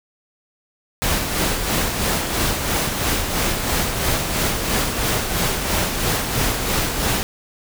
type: noise with tremolo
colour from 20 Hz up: pink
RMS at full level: -19 dBFS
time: 1.02-7.23 s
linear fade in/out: 0 ms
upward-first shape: sine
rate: 3 Hz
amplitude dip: 45%
effects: none